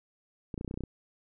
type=clicks; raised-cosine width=3 ms; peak=-23 dBFS; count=10; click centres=0.542 / 0.578 / 0.611 / 0.647 / 0.678 / 0.711 / 0.741 / 0.775 / 0.807 / 0.837 s; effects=none